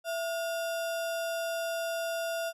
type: tone with sample-and-hold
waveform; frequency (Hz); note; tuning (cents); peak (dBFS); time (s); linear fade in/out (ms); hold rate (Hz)
sine; 666; E5; +18; -30; 0.04-2.53; 50; 2100
effects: resampled to 32000 Hz